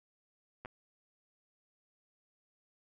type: clicks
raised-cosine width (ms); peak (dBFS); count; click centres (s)
0.5; -29; 2; 0.65 / 0.658
effects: none